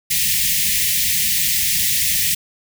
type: band-stop noise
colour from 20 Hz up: white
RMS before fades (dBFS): -18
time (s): 0.1-2.35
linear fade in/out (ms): 10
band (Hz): 210 to 1800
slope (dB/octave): 96
effects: none